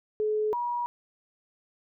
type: tone pair in turn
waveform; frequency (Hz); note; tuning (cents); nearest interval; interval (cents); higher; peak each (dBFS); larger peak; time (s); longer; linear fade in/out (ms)
sine; 427.5 / 961.7; A4 / B5; -50 / -46; octave + major second; 1404; second; -24 / -27; first; 0.2-0.53 / 0.53-0.86; neither; 0
effects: none